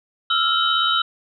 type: tone cluster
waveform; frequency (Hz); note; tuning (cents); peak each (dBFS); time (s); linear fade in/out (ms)
sine; 1314 / 1391 / 3050 / 3810; E6 / F6 / G7 / A#7; -6 / -7 / -48 / +37; -22; 0.3-1.02; 5
effects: none